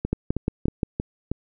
two click trains, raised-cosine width 3 ms, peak -9 / -12 dBFS, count 5 / 5, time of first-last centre 0.13-0.832 / 0.05-1.316 s, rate 5.7 / 3.16 Hz, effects none

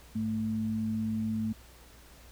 sine tone pair together, 103.83 / 220 Hz, G#2 / A3, 0 / 0 cents, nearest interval octave + minor second, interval 1300 cents, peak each -37 / -29 dBFS, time 0.15-1.53 s, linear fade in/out 10 ms, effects added 60 Hz sine -54 dBFS peak until 2.31 s + pink hiss -56 dBFS RMS until 2.31 s

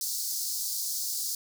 pink high-pass noise, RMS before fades -32 dBFS, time 0.01-1.35 s, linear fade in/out 2 ms, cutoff 4500 Hz, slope 48 dB/octave, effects none

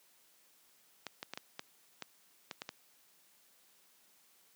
clicks, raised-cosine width 0.2 ms, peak -23 dBFS, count 9, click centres 1.067 / 1.229 / 1.336 / 1.375 / 1.594 / 2.023 / 2.512 / 2.619 / 2.691 s, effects white hiss -67 dBFS RMS until 4.55 s + high-pass 150 Hz 12 dB/octave

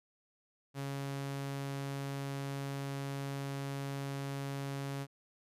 sawtooth tone, 138.59 Hz, C#3, in tune, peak -33 dBFS, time 0.74-5.07 s, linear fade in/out 50 ms, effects resampled to 32000 Hz

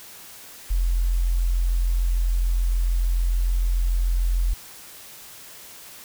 sine tone, 43.4 Hz, F1, 10 cents flat, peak -18 dBFS, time 0.7-4.54 s, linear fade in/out 10 ms, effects white hiss -43 dBFS RMS until 6.04 s

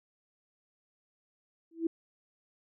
sine tone with exponential growth, 329.6 Hz, E4, in tune, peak -23 dBFS, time 1.71-1.87 s, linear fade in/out 5 ms, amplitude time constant 34 ms, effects none

